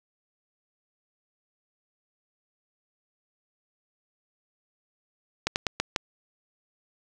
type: slowing click train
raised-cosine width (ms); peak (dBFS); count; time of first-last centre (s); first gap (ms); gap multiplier
0.2; -7; 5; 5.47-5.962; 89; 1.22
effects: none